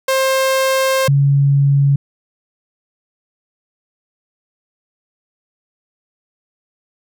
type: tone pair in turn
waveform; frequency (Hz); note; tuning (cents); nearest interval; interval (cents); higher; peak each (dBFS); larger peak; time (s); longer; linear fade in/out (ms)
sawtooth / sine; 530 / 140.13; C5 / C#3; +22 / +19; octave + major seventh; 2303; first; -9; neither; 0.08-1.08 / 1.08-1.96; first; 5
effects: none